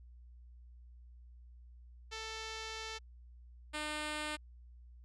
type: tone pair in turn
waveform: 5% pulse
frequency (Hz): 442.4 / 302.6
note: A4 / D#4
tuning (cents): +9 / -48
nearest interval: perfect fifth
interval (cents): 657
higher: first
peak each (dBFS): -30 / -26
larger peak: second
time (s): 2.11-2.99 / 3.73-4.37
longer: first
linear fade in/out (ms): 20
effects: added 60 Hz sine -53 dBFS peak until 5.04 s + resampled to 22050 Hz